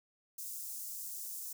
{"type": "high-pass noise", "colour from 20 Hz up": "white", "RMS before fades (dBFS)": -43, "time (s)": [0.38, 1.53], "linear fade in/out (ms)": 5, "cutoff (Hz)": 6200, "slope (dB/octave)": 24, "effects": []}